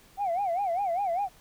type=tone with vibrato; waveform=sine; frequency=740 Hz; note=F#5; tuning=in tune; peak=-24 dBFS; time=0.17-1.29 s; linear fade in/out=50 ms; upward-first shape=sine; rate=5 Hz; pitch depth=180 cents each way; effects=tanh soft clip ceiling -22 dBFS + pink hiss -57 dBFS RMS until 1.4 s